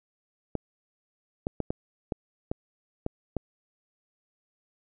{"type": "clicks", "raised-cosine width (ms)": 2, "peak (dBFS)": -15, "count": 8, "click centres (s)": [0.553, 1.469, 1.603, 1.705, 2.122, 2.515, 3.064, 3.367], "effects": []}